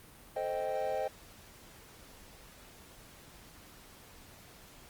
triangle chord, A half-diminished seventh, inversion none, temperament equal, 440 / 523.3 / 622.3 / 784 Hz, A4 / C5 / Eb5 / G5, 0 / 0 / 0 / 0 cents, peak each -40 / -34 / -34 / -35 dBFS, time 0.36-1.08 s, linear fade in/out 5 ms, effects pink hiss -55 dBFS RMS until 4.89 s + Opus 32 kbps

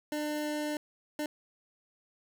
25% pulse tone bursts at uneven times, 299.7 Hz, D4, 35 cents sharp, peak -28 dBFS, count 2, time 0.12-0.77 / 1.19-1.26 s, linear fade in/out 2 ms, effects none

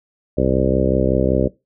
harmonic tone with a mistuned harmonic, 65.3 Hz, C2, 3 cents flat, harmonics 1 / 2 / 3 / 4 / 5 / 6 / 7 / 8 / 9, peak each -23 / -23 / -23 / -23 / -23 / -23 / -23 / -23 / -23 dBFS, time 0.37-1.48 s, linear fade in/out 10 ms, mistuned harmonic 1, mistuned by +28 cents, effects noise-tail reverb RT60 0.2 s tail -18 dB re dry

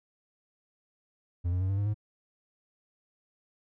triangle tone with pitch steps, 87.31 / 90.7 / 94.23 / 97.89 / 101.69 / 105.64 Hz, F2 / F#2 / F#2 / G2 / G#2 / G#2, 0 / -34 / +32 / -2 / -36 / +30 cents, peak -24 dBFS, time 1.44-1.944 s, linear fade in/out 20 ms, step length 84 ms, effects none

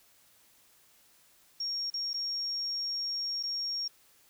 sine tone with dropouts, 5560 Hz, F8, 9 cents flat, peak -31 dBFS, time 1.6-3.88 s, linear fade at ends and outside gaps 5 ms, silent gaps 1.902-1.939 / 2.133-2.141 / 3.429-3.434 s, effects white hiss -63 dBFS RMS until 4.29 s

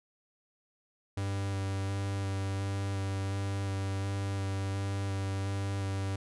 45% pulse tone with vibrato, 98.1 Hz, G2, 2 cents sharp, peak -31 dBFS, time 1.17-6.16 s, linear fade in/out 5 ms, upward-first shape square, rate 1.4 Hz, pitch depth 10 cents each way, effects resampled to 24000 Hz

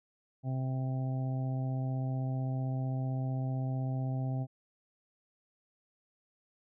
harmonic tone, 130.81 Hz, C3, in tune, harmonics 1 / 2 / 3 / 4 / 5 / 6, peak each -31 / -40 / -53 / -52 / -46 / -48 dBFS, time 0.43-4.47 s, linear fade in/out 50 ms, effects none

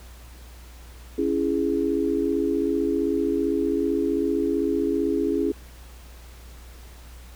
sine chord, C# minor, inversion none, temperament equal with one note detuned, 277.2 / 332.7 / 415.3 Hz, C#4 / E4 / G#4, 0 / +16 / 0 cents, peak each -25 dBFS, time 1.18-5.52 s, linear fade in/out 5 ms, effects added 60 Hz sine -42 dBFS peak until 7.35 s + pink hiss -50 dBFS RMS until 7.35 s

